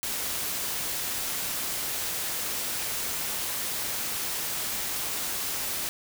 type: noise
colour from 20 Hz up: white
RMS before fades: -31 dBFS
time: 0.03-5.89 s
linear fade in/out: 0 ms
effects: none